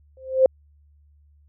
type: tone with exponential growth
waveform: sine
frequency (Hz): 523.3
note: C5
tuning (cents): 0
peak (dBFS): -8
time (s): 0.17-0.46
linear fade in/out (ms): 2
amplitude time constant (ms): 63
effects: added 73 Hz sine -53 dBFS peak until 1.48 s